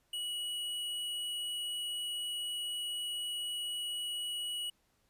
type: tone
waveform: square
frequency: 2924 Hz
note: F#7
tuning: 21 cents flat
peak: -36 dBFS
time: 0.13-4.7 s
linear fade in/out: 5 ms
effects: pink hiss -74 dBFS RMS until 5.09 s + resampled to 32000 Hz